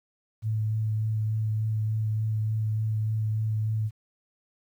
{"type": "tone with vibrato", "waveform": "sine", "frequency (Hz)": 108.9, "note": "A2", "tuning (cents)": -17, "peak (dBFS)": -24, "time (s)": [0.42, 3.91], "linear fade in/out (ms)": 50, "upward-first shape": "sine", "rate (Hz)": 3.4, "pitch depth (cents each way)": 13, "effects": ["10-bit"]}